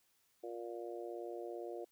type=harmonic tone; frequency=117.6 Hz; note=A#2; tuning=16 cents sharp; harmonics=3 / 4 / 5 / 6; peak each=-45 / -47 / -49 / -51 dBFS; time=0.43-1.85 s; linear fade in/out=10 ms; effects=white hiss -75 dBFS RMS until 1.91 s

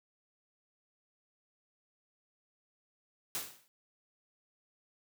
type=noise with exponential decay; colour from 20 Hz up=white; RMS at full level=-34 dBFS; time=3.35-3.68 s; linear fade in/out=0 ms; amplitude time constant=71 ms; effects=high-pass 100 Hz 12 dB/octave

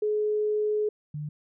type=tone pair in turn; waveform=sine; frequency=423.4 / 149.35 Hz; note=G#4 / D3; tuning=+33 / +29 cents; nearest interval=octave + tritone; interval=1804 cents; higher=first; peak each=-23 / -31 dBFS; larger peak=first; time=0.02-0.89 / 1.14-1.29 s; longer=first; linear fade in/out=5 ms; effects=none

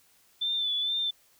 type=tone with vibrato; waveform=sine; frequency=3520 Hz; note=A7; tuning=in tune; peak=-26 dBFS; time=0.41-1.11 s; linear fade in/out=10 ms; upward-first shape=sine; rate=2.2 Hz; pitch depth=44 cents each way; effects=white hiss -63 dBFS RMS until 1.39 s

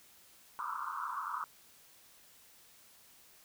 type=band-pass noise; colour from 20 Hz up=pink; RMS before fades=-39 dBFS; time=0.59-1.44 s; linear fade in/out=0 ms; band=970 to 1400 Hz; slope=96 dB/octave; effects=white hiss -61 dBFS RMS until 3.44 s

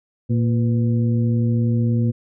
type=harmonic tone with a mistuned harmonic; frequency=116.54 Hz; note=A#2; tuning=in tune; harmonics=1 / 2 / 3 / 4; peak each=-17 / -21 / -32 / -34 dBFS; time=0.29-2.12 s; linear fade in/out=20 ms; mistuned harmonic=4; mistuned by=+100 cents; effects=none

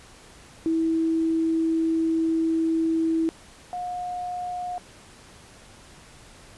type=tone pair in turn; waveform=sine; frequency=325.2 / 718.1 Hz; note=E4 / F5; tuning=-23 / +48 cents; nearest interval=octave + major second; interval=1371 cents; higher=second; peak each=-20 / -28 dBFS; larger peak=first; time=0.66-3.29 / 3.73-4.78 s; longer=first; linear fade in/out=0 ms; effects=pink hiss -49 dBFS RMS until 6.57 s + resampled to 24000 Hz

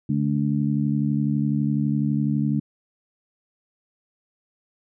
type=harmonic tone; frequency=72 Hz; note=D2; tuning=34 cents flat; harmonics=2 / 3 / 4; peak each=-23 / -23 / -27 dBFS; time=0.09-2.6 s; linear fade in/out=5 ms; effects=none

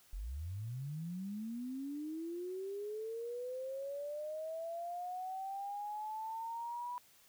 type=linear sweep; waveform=sine; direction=up; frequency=40.01 to 984 Hz; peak=-39 dBFS; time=0.13-6.98 s; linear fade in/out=0 ms; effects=white hiss -65 dBFS RMS until 7.28 s

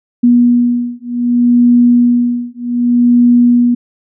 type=beating tone pair; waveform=sine; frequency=241.4 / 242.05 Hz; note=B3 / B3; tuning=-39 / -35 cents; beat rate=0.65 Hz; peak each=-10 dBFS; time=0.23-3.75 s; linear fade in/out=10 ms; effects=none

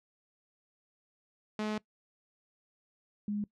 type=tone pair in turn; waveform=sawtooth / sine; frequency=213.5 / 206.9 Hz; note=G#3 / G#3; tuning=+48 / -6 cents; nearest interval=minor second; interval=54 cents; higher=first; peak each=-28 / -31 dBFS; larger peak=first; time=1.59-1.78 / 3.28-3.44 s; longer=first; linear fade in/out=2 ms; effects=noise-tail reverb RT60 0.1 s tail -21 dB re dry + low-pass 5000 Hz 12 dB/octave

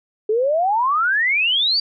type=exponential sweep; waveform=sine; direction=up; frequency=415.3 to 4750 Hz; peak=-15 dBFS; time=0.29-1.8 s; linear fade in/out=5 ms; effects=none

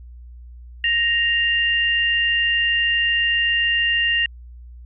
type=tone pair together; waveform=sine; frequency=1866.7 / 2794 Hz; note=A#6 / F7; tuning=+2 / 0 cents; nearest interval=perfect fifth; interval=698 cents; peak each=-19 dBFS; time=0.84-4.26 s; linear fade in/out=2 ms; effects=added 60 Hz sine -37 dBFS peak until 4.85 s

